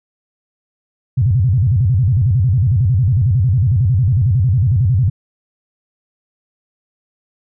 sine tone with vibrato, 110 Hz, A2, in tune, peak -10 dBFS, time 1.17-5.1 s, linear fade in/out 10 ms, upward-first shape square, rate 11 Hz, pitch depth 290 cents each way, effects none

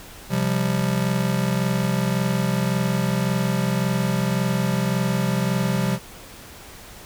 square chord, C suspended fourth, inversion none, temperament just, 130.81 / 174.42 / 196.22 Hz, C3 / F3 / G3, 0 / -2 / +2 cents, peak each -25 dBFS, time 0.29-5.99 s, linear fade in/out 50 ms, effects pink hiss -42 dBFS RMS until 7.05 s

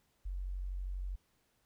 sine tone, 46.25 Hz, F#1, in tune, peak -36 dBFS, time 0.25-1.16 s, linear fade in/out 10 ms, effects pink hiss -75 dBFS RMS until 1.65 s

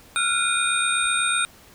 sine tone cluster, 1371 / 1439 / 2447 / 3696 / 8690 Hz, F6 / F#6 / D#7 / A#7 / C#9, -32 / -49 / -29 / -16 / -35 cents, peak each -26 dBFS, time 0.16-1.45 s, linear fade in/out 0 ms, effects pink hiss -50 dBFS RMS until 1.74 s

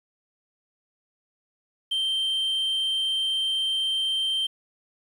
sine tone, 3136 Hz, G7, in tune, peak -20 dBFS, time 1.91-4.47 s, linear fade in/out 10 ms, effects tanh soft clip ceiling -22 dBFS + 9-bit

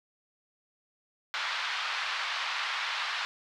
pink band-pass noise, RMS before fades -33 dBFS, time 1.34-3.25 s, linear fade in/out 0 ms, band 1000 to 4300 Hz, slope 24 dB/octave, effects none

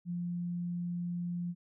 sine tone, 174.61 Hz, F3, in tune, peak -33 dBFS, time 0.05-1.55 s, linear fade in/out 50 ms, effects none

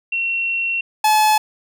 sine / 45% pulse tone pair in turn, 2725 / 858.3 Hz, F7 / A5, -43 / -43 cents, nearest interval octave + minor sixth, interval 2000 cents, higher first, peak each -18 / -12 dBFS, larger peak second, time 0.12-0.81 / 1.04-1.38 s, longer first, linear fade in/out 5 ms, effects none

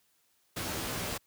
pink noise with comb filter, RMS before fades -35 dBFS, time 0.56-1.18 s, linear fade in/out 10 ms, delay 14 ms, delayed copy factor -0.55, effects white hiss -71 dBFS RMS until 1.26 s + high-pass 60 Hz 12 dB/octave

